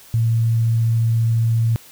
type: tone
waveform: sine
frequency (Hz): 114.3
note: A#2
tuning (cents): -34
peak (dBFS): -14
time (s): 0.14-1.76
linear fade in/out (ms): 0
effects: white hiss -45 dBFS RMS until 1.91 s